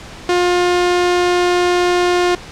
sawtooth tone, 355.3 Hz, F4, 30 cents sharp, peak -8 dBFS, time 0.29-2.35 s, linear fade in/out 2 ms, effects pink hiss -34 dBFS RMS until 2.51 s + low-pass 6000 Hz 12 dB/octave

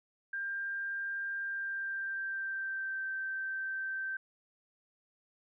sine tone with pitch glide, 1594 to 1556.7 Hz, G6 to G6, +28 to -13 cents, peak -34 dBFS, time 0.33-4.17 s, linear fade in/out 5 ms, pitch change -41 cents, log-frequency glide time 1.39-3.06 s, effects none

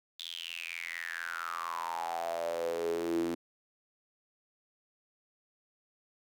sawtooth tone with high-pass filter sweep, 84.3 Hz, E2, 39 cents sharp, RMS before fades -36 dBFS, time 0.19-3.35 s, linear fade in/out 10 ms, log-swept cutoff 3600 to 290 Hz, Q 9.2, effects none

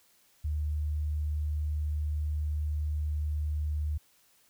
sine tone, 75.4 Hz, D2, 46 cents sharp, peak -28 dBFS, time 0.44-3.98 s, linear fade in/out 10 ms, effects white hiss -65 dBFS RMS until 4.49 s

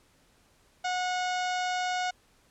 harmonic tone with a mistuned harmonic, 729 Hz, F#5, 26 cents flat, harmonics 1 / 2 / 3 / 4 / 5 / 6 / 7 / 8 / 9 / 10, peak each -29 / -35 / -39 / -41 / -43 / -45 / -46 / -47 / -48 / -49 dBFS, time 0.84-2.11 s, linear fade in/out 10 ms, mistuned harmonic 10, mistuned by +33 cents, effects pink hiss -64 dBFS RMS until 2.5 s + low-pass 11000 Hz 12 dB/octave

